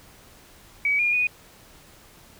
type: tone with pitch steps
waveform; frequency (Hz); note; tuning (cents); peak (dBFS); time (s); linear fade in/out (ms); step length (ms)
sine; 2274 / 2420 / 2472; C#7 / D#7 / D#7; +44 / -49 / -12; -19; 0.85-1.27; 2; 140
effects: pink hiss -51 dBFS RMS until 2.39 s